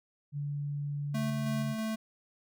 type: tone with pitch glide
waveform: sine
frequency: 144.3 to 140.84 Hz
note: D3 to C#3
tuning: -30 to +28 cents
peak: -32 dBFS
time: 0.32-1.76 s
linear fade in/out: 50 ms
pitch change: -42 cents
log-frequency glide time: 1.13-1.2 s
type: tone with tremolo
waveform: square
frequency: 220 Hz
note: A3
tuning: in tune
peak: -32 dBFS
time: 1.14-1.96 s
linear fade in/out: 10 ms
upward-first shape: square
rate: 3.1 Hz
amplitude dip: 25%
effects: none